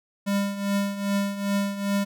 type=tone with tremolo; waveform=square; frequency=200.1 Hz; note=G3; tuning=36 cents sharp; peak=-21 dBFS; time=0.26-2.05 s; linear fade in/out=20 ms; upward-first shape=triangle; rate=2.5 Hz; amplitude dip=75%; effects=none